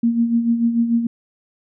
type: tone with tremolo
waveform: sine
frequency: 233.1 Hz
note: A#3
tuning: in tune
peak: -12 dBFS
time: 0.03-1.07 s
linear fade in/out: 5 ms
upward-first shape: sine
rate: 6.8 Hz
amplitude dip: 60%
effects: none